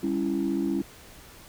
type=chord; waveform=sine; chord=C# diminished; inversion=second; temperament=just; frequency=199.57 / 277.2 / 332.6 Hz; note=G3 / C#4 / E4; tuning=+31 / 0 / +16 cents; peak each=-29 / -27 / -27 dBFS; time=0.03-0.82 s; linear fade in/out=5 ms; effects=tanh soft clip ceiling -18 dBFS + pink hiss -49 dBFS RMS until 1.48 s